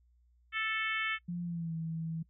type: harmonic tone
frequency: 440 Hz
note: A4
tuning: in tune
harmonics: 3 / 4 / 5 / 6 / 7 / 8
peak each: -38 / -36 / -35 / -41 / -41 / -49 dBFS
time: 0.52-1.19 s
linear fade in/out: 50 ms
type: tone with pitch glide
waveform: sine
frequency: 174.2 to 162.53 Hz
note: F3 to E3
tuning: -4 to -24 cents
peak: -34 dBFS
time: 1.28-2.23 s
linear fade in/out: 10 ms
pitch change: -120 cents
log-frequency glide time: 1.43-1.74 s
effects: noise-tail reverb RT60 0.1 s tail -24 dB re dry + added 60 Hz sine -64 dBFS peak until 2.29 s